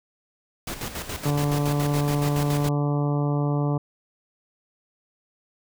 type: noise with tremolo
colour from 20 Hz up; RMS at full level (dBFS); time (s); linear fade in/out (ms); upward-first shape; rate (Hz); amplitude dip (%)
pink; -31; 0.67-2.69; 5; square; 7.1; 60
type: harmonic tone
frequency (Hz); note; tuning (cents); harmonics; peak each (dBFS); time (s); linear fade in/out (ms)
145.2; D3; -19; 1 / 2 / 3 / 4 / 5 / 6 / 7 / 8; -22 / -28 / -32 / -34 / -36 / -38 / -39 / -40; 1.25-3.78; 5
effects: none